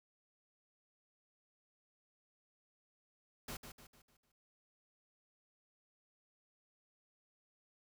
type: noise with echo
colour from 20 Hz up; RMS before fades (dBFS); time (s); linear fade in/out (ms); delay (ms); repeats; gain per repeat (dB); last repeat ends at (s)
pink; -45; 3.48-3.57; 5; 150; 5; -7; 4.32
effects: none